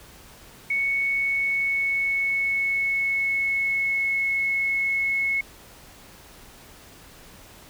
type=tone with pitch glide; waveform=sine; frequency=2217 to 2188 Hz; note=C#7 to C#7; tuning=0 to -23 cents; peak=-21 dBFS; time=0.7-5.41 s; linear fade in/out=5 ms; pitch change=-23 cents; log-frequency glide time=0.99-4.29 s; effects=pink hiss -48 dBFS RMS until 7.69 s